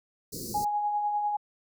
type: band-stop noise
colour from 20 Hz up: pink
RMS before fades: -36 dBFS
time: 0.32-0.65 s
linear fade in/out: 10 ms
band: 500 to 4300 Hz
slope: 96 dB/octave
type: tone with tremolo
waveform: sine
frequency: 830.6 Hz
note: G#5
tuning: in tune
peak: -24 dBFS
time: 0.54-1.37 s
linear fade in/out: 10 ms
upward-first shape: sine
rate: 10 Hz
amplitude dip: 35%
effects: high-pass 80 Hz 12 dB/octave